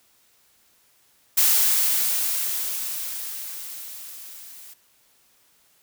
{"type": "noise with level ramp", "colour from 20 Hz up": "blue", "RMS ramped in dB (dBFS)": [-17, -44], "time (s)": [1.37, 4.74], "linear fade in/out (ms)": 10, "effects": ["white hiss -61 dBFS RMS until 5.82 s"]}